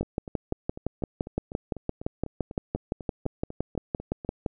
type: two click trains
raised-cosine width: 2 ms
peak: -24 / -13 dBFS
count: 18 / 27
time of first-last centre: 0.03-4.248 / 0.01-4.462 s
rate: 4.03 / 5.84 Hz
effects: none